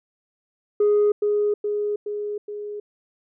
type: tone with echo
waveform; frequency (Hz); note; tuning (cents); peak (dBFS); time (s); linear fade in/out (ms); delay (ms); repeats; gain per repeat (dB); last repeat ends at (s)
sine; 415.3; G#4; 0; -13; 0.8-1.12; 5; 420; 4; -4; 2.8
effects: tanh soft clip ceiling -13 dBFS